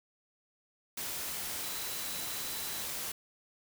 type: tone in noise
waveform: sine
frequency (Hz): 3980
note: B7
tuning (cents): +13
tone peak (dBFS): -47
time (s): 1.63-2.83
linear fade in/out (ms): 5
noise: white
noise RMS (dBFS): -38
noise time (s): 0.97-3.12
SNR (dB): -12
effects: none